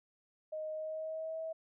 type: tone with pitch glide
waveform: sine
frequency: 622.3 to 645 Hz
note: D#5 to E5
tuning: 0 to -38 cents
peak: -37 dBFS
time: 0.52-1.53 s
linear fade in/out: 10 ms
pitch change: +62 cents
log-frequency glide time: 0.72-1.39 s
effects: none